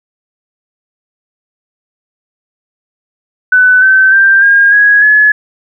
sine tone with pitch steps, 1500 / 1538.6 / 1578.2 / 1618.8 / 1660.5 / 1703.3 Hz, F#6 / G6 / G6 / G#6 / G#6 / G#6, +23 / -33 / +11 / -45 / -1 / +43 cents, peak -3 dBFS, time 3.52-5.32 s, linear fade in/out 5 ms, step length 300 ms, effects none

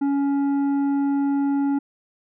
sine tone with tanh clipping, 280 Hz, C#4, 18 cents sharp, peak -20 dBFS, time 0.01-1.79 s, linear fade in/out 10 ms, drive 8 dB, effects none

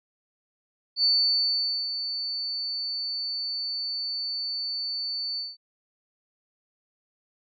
sine tone with ADSR envelope, 4500 Hz, C#8, 25 cents sharp, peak -18 dBFS, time 0.96-5.57 s, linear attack 77 ms, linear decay 840 ms, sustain -10 dB, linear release 190 ms, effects none

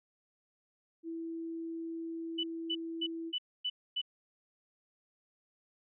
sine tone, 329.6 Hz, E4, in tune, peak -37 dBFS, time 1.03-3.33 s, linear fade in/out 50 ms
sine tone bursts, 2981 Hz, F#7, 12 cents sharp, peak -31 dBFS, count 6, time 2.38-4.016 s, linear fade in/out 10 ms, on 56 ms, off 260 ms
effects none

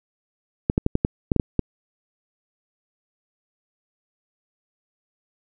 clicks, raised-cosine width 3 ms, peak -5 dBFS, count 9, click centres 0.699 / 0.779 / 0.864 / 0.954 / 1.049 / 1.318 / 1.363 / 1.398 / 1.593 s, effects none

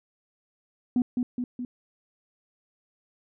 sine tone with echo, 246.9 Hz, B3, in tune, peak -18 dBFS, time 0.96-1.02 s, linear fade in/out 2 ms, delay 210 ms, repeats 3, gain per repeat -4 dB, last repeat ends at 1.65 s, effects tanh soft clip ceiling -17 dBFS

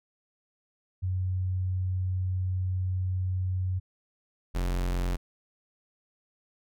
sine / 45% pulse tone pair in turn, 92.5 / 44.62 Hz, F#2 / F1, 0 / +38 cents, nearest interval octave + minor second, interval 1262 cents, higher first, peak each -26 dBFS, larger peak neither, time 1.02-3.8 / 4.54-5.17 s, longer first, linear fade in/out 20 ms, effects none

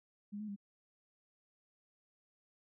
sine tone with pitch steps, 205.2 / 212.8 / 201.1 Hz, G#3 / G#3 / G3, -21 / +42 / +44 cents, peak -40 dBFS, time 0.32-0.563 s, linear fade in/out 20 ms, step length 81 ms, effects none

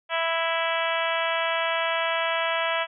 harmonic tone, 330 Hz, E4, 2 cents sharp, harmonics 2 / 3 / 4 / 5 / 6 / 7 / 8 / 9 / 10, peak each -28 / -30 / -31 / -32 / -33 / -33 / -34 / -35 / -35 dBFS, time 0.09-2.87 s, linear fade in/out 50 ms, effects none

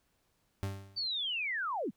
40% pulse tone with exponential decay, 98 Hz, G2, in tune, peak -30 dBFS, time 0.63-1.09 s, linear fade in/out 0 ms, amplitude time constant 100 ms
sine linear sweep, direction down, 4628 to 148 Hz, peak -32 dBFS, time 0.96-1.91 s, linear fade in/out 20 ms
effects pink hiss -75 dBFS RMS until 1.96 s

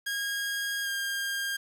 sawtooth tone with pitch glide, 1632 to 1608.6 Hz, G#6 to G6, -31 to +44 cents, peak -26 dBFS, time 0.06-1.57 s, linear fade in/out 10 ms, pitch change -25 cents, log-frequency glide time 0.83-0.88 s, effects 9-bit

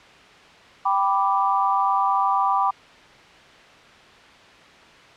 sine chord, G major, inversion none, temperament equal, 784 / 987.8 / 1174.7 Hz, G5 / B5 / D6, 0 / 0 / 0 cents, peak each -22 dBFS, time 0.85-2.71 s, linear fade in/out 10 ms, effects white hiss -47 dBFS RMS until 5.16 s + low-pass 3000 Hz 12 dB/octave

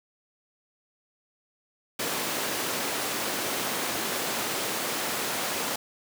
pink high-pass noise, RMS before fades -30 dBFS, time 1.99-5.76 s, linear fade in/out 5 ms, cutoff 290 Hz, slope 12 dB/octave, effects none

